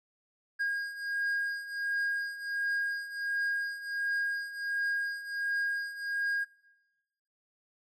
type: beating tone pair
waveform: triangle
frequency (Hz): 1627 / 1628.4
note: G#6 / G#6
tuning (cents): -36 / -35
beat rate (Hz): 1.4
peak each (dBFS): -34 / -30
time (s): 0.59-6.45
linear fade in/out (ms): 20
effects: noise-tail reverb RT60 1.0 s tail -21 dB re dry